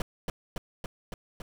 brown noise with echo, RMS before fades -27 dBFS, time 0-0.02 s, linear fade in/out 2 ms, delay 280 ms, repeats 5, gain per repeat -2 dB, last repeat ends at 1.42 s, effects none

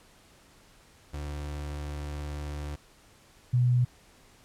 35% pulse / sine tone pair in turn, 73.42 / 123.48 Hz, D2 / B2, 0 / 0 cents, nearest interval major sixth, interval 900 cents, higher second, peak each -32 / -20 dBFS, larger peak second, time 1.13-2.76 / 3.53-3.85 s, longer first, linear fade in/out 10 ms, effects pink hiss -58 dBFS RMS until 4.44 s + low-pass 11000 Hz 12 dB/octave

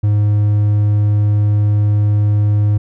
triangle tone, 104.1 Hz, G#2, 5 cents sharp, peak -8 dBFS, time 0.03-2.78 s, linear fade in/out 10 ms, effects none

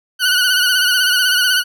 20% pulse tone with vibrato, 1480 Hz, F#6, in tune, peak -7 dBFS, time 0.19-1.64 s, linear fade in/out 50 ms, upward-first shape sine, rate 16 Hz, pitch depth 53 cents each way, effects none

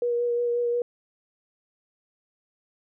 sine tone with vibrato, 478.8 Hz, A#4, 46 cents sharp, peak -22 dBFS, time 0.02-0.82 s, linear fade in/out 2 ms, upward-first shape sine, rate 5.6 Hz, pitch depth 15 cents each way, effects none

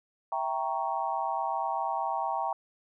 sine chord, E diminished seventh, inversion none, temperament equal, 659.3 / 784 / 932.3 / 1108.7 Hz, E5 / G5 / Bb5 / Db6, 0 / 0 / 0 / 0 cents, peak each -36 / -32 / -32 / -36 dBFS, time 0.32-2.53 s, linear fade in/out 2 ms, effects none

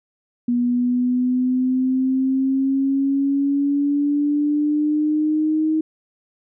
sine exponential sweep, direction up, 241.4 to 315 Hz, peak -16 dBFS, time 0.48-5.81 s, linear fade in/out 5 ms, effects none

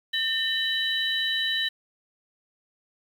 sine tone cluster, 1812 / 3028 / 3917 Hz, A#6 / F#7 / B7, -50 / +39 / -15 cents, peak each -28 dBFS, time 0.13-1.69 s, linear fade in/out 10 ms, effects 8-bit

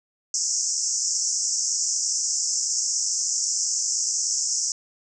pink band-pass noise, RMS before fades -25 dBFS, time 0.34-4.72 s, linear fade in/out 2 ms, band 5300 to 7700 Hz, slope 96 dB/octave, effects none

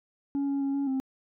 sine tone with pitch steps, 280 / 278.3 / 275.4 / 279.3 / 265 Hz, C#4 / C#4 / C#4 / C#4 / C4, +18 / +7 / -11 / +13 / +22 cents, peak -23 dBFS, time 0.35-1 s, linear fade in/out 0 ms, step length 130 ms, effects tanh soft clip ceiling -25 dBFS

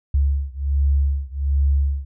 sine beating tone pair, 69.3 / 70.6 Hz, C#2 / C#2, 0 / +32 cents, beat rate 1.3 Hz, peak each -19 / -20 dBFS, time 0.14-2.05 s, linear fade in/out 5 ms, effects none

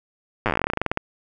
slowing click train, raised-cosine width 0.5 ms, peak -6 dBFS, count 21, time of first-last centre 0.46-0.974 s, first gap 8 ms, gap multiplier 1.11, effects none

